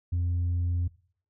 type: tone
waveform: sine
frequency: 87.31 Hz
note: F2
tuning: in tune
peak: -22 dBFS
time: 0.12-0.88 s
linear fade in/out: 10 ms
effects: noise-tail reverb RT60 0.5 s tail -21 dB re dry + tanh soft clip ceiling -23 dBFS